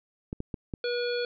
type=clicks; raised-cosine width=3 ms; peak=-20 dBFS; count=4; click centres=0.329 / 0.404 / 0.542 / 0.738 s
type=harmonic tone; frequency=483.8 Hz; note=B4; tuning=36 cents flat; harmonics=1 / 3 / 5 / 7 / 9; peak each=-28 / -36 / -41 / -40 / -38 dBFS; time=0.84-1.25 s; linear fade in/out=2 ms
effects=none